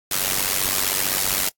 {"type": "noise with amplitude modulation", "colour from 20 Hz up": "white", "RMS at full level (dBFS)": -18, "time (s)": [0.11, 1.49], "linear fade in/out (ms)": 5, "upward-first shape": "sine", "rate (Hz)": 95.4, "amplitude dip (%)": 90, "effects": ["noise-tail reverb RT60 0.1 s tail -25 dB re dry", "AAC 64 kbps"]}